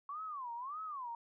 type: tone with vibrato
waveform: sine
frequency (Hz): 1096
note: C#6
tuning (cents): -20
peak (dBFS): -40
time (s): 0.09-1.15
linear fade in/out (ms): 2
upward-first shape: sine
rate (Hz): 1.7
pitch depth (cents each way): 280
effects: none